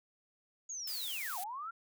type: linear two-way sweep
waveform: sine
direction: down then up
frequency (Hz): 6800 to 698.5 to 1397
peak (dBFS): -39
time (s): 0.69-1.71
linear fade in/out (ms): 10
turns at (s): 1.39
type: noise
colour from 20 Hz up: blue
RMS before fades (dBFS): -42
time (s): 0.87-1.44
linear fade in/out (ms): 5
effects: none